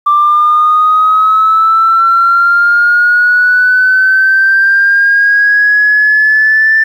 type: linear sweep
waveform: sine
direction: up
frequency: 1174.7 to 1775 Hz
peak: -4 dBFS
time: 0.06-6.84 s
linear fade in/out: 10 ms
effects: tanh soft clip ceiling 0 dBFS + 7-bit